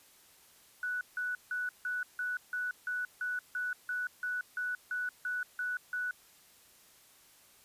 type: tone bursts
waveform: sine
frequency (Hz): 1480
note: F#6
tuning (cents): 0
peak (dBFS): -32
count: 16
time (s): 0.83-6.11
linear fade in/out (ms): 2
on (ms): 180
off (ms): 160
effects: white hiss -61 dBFS RMS until 7.64 s + resampled to 32000 Hz